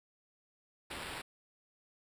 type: noise with sample-and-hold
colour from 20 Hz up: violet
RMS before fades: -43 dBFS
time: 0.9-1.22 s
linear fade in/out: 10 ms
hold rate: 6300 Hz
effects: resampled to 32000 Hz